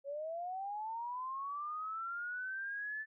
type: linear sweep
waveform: sine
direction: up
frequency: 547 to 1760 Hz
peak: -38 dBFS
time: 0.04-3.06 s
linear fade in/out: 50 ms
effects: none